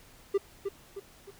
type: tone with echo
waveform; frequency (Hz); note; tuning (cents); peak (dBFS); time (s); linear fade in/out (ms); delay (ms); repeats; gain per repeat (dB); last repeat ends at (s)
triangle; 396.5; G4; +20; -20; 0.34-0.38; 10; 310; 3; -7; 1.31
effects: pink hiss -56 dBFS RMS until 1.39 s